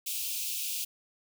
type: high-pass noise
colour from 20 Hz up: white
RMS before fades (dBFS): -34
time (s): 0.06-0.85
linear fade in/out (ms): 10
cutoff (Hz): 2400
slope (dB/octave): 96
effects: none